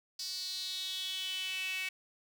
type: tone with high-pass filter sweep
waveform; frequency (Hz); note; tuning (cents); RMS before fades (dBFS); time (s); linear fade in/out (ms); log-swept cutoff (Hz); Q
sawtooth; 374.9; F#4; +23; -38; 0.19-1.89; 5; 4800 to 2400; 6.6
effects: none